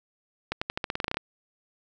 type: accelerating click train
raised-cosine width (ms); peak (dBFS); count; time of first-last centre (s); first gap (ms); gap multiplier
0.3; -12; 13; 0.52-1.17; 95; 0.89
effects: none